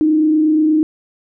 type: tone with frequency modulation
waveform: sine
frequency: 309.7 Hz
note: D#4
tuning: 8 cents flat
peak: -10 dBFS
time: 0.01-0.83 s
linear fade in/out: 0 ms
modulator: 28.4 Hz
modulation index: 0.33
effects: none